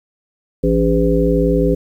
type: harmonic tone with a mistuned harmonic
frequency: 56 Hz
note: A1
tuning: 31 cents sharp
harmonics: 1 / 3 / 5 / 7 / 9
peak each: -18 / -18 / -18 / -18 / -18 dBFS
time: 0.63-1.75 s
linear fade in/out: 10 ms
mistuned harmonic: 7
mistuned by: +57 cents
effects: 8-bit